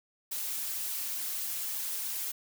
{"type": "noise with flanger", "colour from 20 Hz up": "blue", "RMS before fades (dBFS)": -35, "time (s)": [0.31, 2.32], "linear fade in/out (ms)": 10, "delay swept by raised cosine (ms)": [1.5, 5.7], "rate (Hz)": 3.4, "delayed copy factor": -0.8, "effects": []}